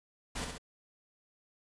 pink noise with echo, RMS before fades -37 dBFS, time 0.35-0.45 s, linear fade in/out 10 ms, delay 66 ms, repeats 2, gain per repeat -4 dB, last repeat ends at 0.582 s, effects resampled to 22050 Hz

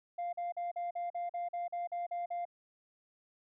sine tone bursts, 698 Hz, F5, 1 cent flat, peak -32 dBFS, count 12, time 0.18-2.453 s, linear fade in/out 10 ms, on 150 ms, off 43 ms, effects tanh soft clip ceiling -33 dBFS

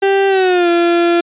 35% pulse tone with pitch glide, 392 to 343.2 Hz, G4 to F4, 0 to -30 cents, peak -8 dBFS, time 0.02-1.21 s, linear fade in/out 10 ms, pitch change -230 cents, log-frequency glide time 0.28-0.69 s, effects resampled to 8000 Hz

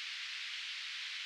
pink band-pass noise, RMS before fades -43 dBFS, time 0-1.25 s, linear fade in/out 0 ms, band 2000 to 4300 Hz, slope 24 dB/octave, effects none

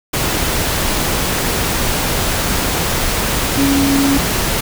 sine tone in noise, 276.9 Hz, C#4, 2 cents flat, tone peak -12 dBFS, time 3.57-4.18 s, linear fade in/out 10 ms, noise pink, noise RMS -17 dBFS, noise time 0.13-4.61 s, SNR +2 dB, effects none

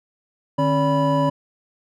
triangle tone cluster, 151.1 / 272.1 / 573 / 985 Hz, D3 / C#4 / D5 / B5, +50 / -32 / -43 / -5 cents, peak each -20 dBFS, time 0.58-1.3 s, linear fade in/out 10 ms, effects none

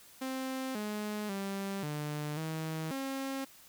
sawtooth tone with pitch steps, 262.4 / 210.4 / 196.5 / 149.2 / 159.1 / 269.7 Hz, C4 / G#3 / G3 / D3 / D#3 / C#4, +5 / +23 / +4 / +28 / +39 / -47 cents, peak -31 dBFS, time 0.21-3.45 s, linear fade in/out 10 ms, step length 540 ms, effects white hiss -57 dBFS RMS until 3.68 s

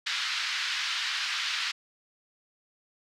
white band-pass noise, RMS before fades -31 dBFS, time 0.06-1.72 s, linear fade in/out 10 ms, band 1300 to 4500 Hz, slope 24 dB/octave, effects none

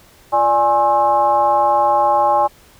sine tone with frequency modulation, 830.6 Hz, G#5, in tune, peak -11 dBFS, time 0.32-2.48 s, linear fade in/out 20 ms, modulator 241 Hz, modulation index 1, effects pink hiss -48 dBFS RMS until 2.79 s

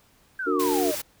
sine exponential sweep, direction down, 1606 to 580 Hz, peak -27 dBFS, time 0.39-0.95 s, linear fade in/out 5 ms
sine chord, D augmented, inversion none, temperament just, 293.7 / 367.1 / 458.9 Hz, D4 / F#4 / A#4, 0 / -14 / -27 cents, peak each -26 / -25 / -27 dBFS, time 0.46-0.92 s, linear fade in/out 20 ms
white noise, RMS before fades -32 dBFS, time 0.59-1.02 s, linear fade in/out 10 ms
effects pink hiss -60 dBFS RMS until 1.2 s

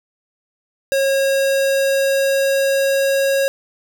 square tone with pitch glide, 544 to 547.2 Hz, C#5 to C#5, -33 to -23 cents, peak -15 dBFS, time 0.92-3.48 s, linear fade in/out 0 ms, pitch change +10 cents, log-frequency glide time 1.18-3.19 s, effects 8-bit

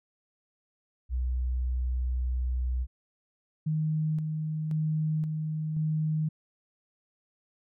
sine tone, 62.5 Hz, B1, 21 cents sharp, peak -26 dBFS, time 1.09-2.87 s, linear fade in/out 50 ms
sine tone with tremolo, 155.56 Hz, D#3, in tune, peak -25 dBFS, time 3.66-6.29 s, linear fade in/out 10 ms, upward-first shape square, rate 0.95 Hz, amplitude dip 35%
effects none

